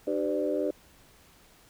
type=tone cluster; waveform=sine; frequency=300.8 / 386.3 / 508 / 592 Hz; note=D4 / G4 / B4 / D5; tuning=+42 / -25 / +49 / +14 cents; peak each=-31 dBFS; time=0.07-0.71 s; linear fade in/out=5 ms; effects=tanh soft clip ceiling -16 dBFS + pink hiss -58 dBFS RMS until 1.69 s